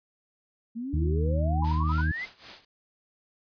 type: exponential sweep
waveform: sine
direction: up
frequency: 221.9 to 2135 Hz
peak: -31 dBFS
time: 0.75-2.26 s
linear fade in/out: 20 ms
type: harmonic tone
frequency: 78 Hz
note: D#2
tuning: 5 cents sharp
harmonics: 1 / 2 / 3 / 4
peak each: -24 / -30 / -40 / -38 dBFS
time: 0.93-2.12 s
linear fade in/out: 10 ms
type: tone bursts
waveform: sine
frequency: 987.8 Hz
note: B5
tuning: in tune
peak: -32 dBFS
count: 5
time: 1.62-2.013 s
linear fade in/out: 5 ms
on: 33 ms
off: 57 ms
type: noise with tremolo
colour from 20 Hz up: white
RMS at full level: -41 dBFS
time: 1.64-2.65 s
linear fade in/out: 5 ms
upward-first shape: sine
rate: 3.8 Hz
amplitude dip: 85%
effects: resampled to 11025 Hz